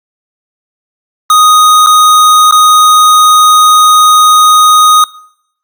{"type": "tone with dropouts", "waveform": "square", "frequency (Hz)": 1244.5, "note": "D#6", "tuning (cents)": 0, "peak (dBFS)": -3, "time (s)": [1.3, 5.04], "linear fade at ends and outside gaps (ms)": 2, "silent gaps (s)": [[1.863, 1.869], [2.511, 2.523]], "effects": ["noise-tail reverb RT60 0.7 s tail -21 dB re dry", "Opus 48 kbps"]}